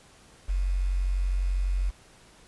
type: tone with quantisation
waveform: sine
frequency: 46 Hz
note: F#1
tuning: 9 cents flat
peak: -23 dBFS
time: 0.48-1.91 s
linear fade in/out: 20 ms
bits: 8
effects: pink hiss -55 dBFS RMS until 2.47 s + resampled to 24000 Hz